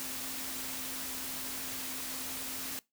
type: tone in noise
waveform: sine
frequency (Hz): 261.6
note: C4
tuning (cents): 0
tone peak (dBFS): -49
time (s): 0-2.79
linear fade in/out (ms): 0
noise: white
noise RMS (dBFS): -39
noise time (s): 0-2.79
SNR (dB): -13
effects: noise-tail reverb RT60 0.2 s tail -22 dB re dry